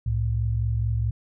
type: tone pair together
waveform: sine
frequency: 65.41 / 110 Hz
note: C2 / A2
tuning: 0 / 0 cents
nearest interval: major sixth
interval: 900 cents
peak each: -26 / -23 dBFS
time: 0.06-1.11 s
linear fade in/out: 5 ms
effects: none